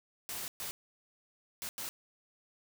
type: noise bursts at uneven times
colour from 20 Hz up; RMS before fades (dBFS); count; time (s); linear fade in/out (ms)
white; -40; 4; 0.29-0.48 / 0.6-0.71 / 1.62-1.69 / 1.78-1.89; 0
effects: none